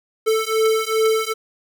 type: beating tone pair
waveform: square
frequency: 440 / 442.5 Hz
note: A4 / A4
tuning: 0 / +10 cents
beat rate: 2.5 Hz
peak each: -20 dBFS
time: 0.26-1.34 s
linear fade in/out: 20 ms
effects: none